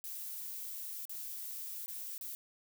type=noise with dropouts; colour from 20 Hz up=violet; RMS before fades=-43 dBFS; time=0.04-2.35 s; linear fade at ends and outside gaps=0 ms; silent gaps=1.053-1.095 / 1.86-1.881 / 2.179-2.211 s; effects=none